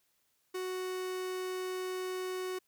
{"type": "tone", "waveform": "45% pulse", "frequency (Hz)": 370, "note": "F#4", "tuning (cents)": 0, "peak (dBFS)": -35, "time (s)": [0.54, 2.59], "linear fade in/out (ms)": 10, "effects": ["white hiss -75 dBFS RMS until 2.67 s"]}